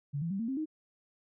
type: tone with pitch steps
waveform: sine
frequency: 142.8 / 166.9 / 195.07 / 228 / 266.5 / 311.4 Hz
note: D3 / E3 / G3 / A#3 / C4 / D#4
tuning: -48 / +22 / -8 / -38 / +32 / +2 cents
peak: -31 dBFS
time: 0.13-0.658 s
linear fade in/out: 20 ms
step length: 88 ms
effects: none